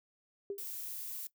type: tone with exponential decay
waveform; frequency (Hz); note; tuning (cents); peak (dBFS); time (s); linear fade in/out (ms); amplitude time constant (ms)
sine; 399.1; G4; +31; -32; 0.5-0.64; 2; 30
type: noise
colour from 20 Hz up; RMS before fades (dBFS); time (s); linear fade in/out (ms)
violet; -42; 0.58-1.27; 2
effects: noise-tail reverb RT60 0.1 s tail -18 dB re dry